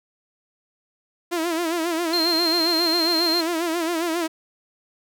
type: tone with vibrato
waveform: sawtooth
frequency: 334.6 Hz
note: E4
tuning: 26 cents sharp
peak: -18 dBFS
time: 1.31-4.28 s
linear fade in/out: 20 ms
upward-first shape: sine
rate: 7.4 Hz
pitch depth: 92 cents each way
type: tone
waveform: triangle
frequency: 4184 Hz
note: C8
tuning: 1 cent flat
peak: -19 dBFS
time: 2.13-3.41 s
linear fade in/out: 5 ms
effects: none